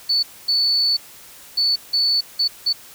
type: tone bursts at uneven times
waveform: sine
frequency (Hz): 4468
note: C#8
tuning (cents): +13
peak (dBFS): -15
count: 6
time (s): 0.09-0.23 / 0.48-0.97 / 1.57-1.76 / 1.93-2.21 / 2.39-2.48 / 2.66-2.73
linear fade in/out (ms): 10
effects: white hiss -43 dBFS RMS until 2.94 s